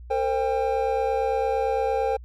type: tone cluster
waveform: triangle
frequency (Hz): 456.2 / 525 / 799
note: A#4 / C5 / G5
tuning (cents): -37 / +6 / +33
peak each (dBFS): -24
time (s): 0.1-2.17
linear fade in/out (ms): 10
effects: added 60 Hz sine -39 dBFS peak until 2.24 s